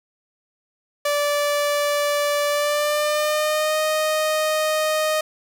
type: tone with pitch glide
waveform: sawtooth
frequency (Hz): 582 to 620.2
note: D5 to D#5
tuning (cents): -16 to -6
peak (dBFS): -15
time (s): 1.05-5.21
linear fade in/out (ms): 5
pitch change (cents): +110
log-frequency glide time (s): 2.48-3.79
effects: none